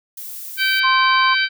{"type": "noise", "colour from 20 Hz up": "violet", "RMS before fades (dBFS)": -32, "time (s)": [0.17, 0.8], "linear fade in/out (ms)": 5}
{"type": "harmonic tone", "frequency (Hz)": 773, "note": "G5", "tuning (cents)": -24, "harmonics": [2, 3, 4, 5, 6], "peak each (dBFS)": [-18, -21, -23, -27, -25], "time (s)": [0.57, 1.49], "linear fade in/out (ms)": 50}
{"type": "tone", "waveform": "sine", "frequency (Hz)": 1047, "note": "C6", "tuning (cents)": 1, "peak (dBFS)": -15, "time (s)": [0.83, 1.35], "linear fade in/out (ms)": 20}
{"effects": []}